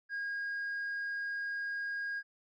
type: tone with tanh clipping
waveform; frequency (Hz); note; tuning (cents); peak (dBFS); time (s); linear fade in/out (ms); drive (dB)
sine; 1631; G#6; -32; -35; 0.09-2.23; 50; 1
effects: none